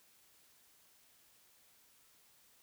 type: silence
effects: white hiss -67 dBFS RMS until 2.62 s